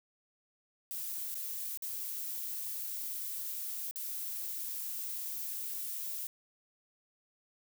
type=noise with dropouts; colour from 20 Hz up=violet; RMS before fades=-39 dBFS; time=0.91-6.27 s; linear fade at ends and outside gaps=1 ms; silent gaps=1.345-1.352 / 1.774-1.822 / 3.911-3.958 s; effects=none